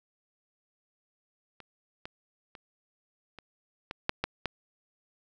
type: clicks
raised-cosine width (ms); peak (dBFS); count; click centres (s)
0.3; -30 / -23 / -30 / -29 / -20 / -9 / -12 / -14; 8; 1.603 / 2.055 / 2.552 / 3.387 / 3.911 / 4.094 / 4.24 / 4.457
effects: none